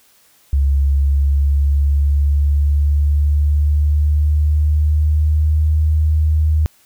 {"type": "tone with pitch glide", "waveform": "sine", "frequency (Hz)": [69.2, 77.23], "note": ["C#2", "D#2"], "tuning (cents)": [-2, -12], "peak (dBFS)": -11, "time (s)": [0.53, 6.66], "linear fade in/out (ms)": 0, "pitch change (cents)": 190, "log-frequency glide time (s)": [0.64, 5.82], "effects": ["white hiss -53 dBFS RMS until 6.85 s"]}